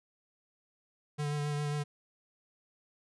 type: tone with vibrato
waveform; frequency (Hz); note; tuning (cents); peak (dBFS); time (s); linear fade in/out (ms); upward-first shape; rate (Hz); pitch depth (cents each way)
square; 147; D3; +2; -32; 1.18-1.84; 20; sine; 7.4; 19
effects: resampled to 24000 Hz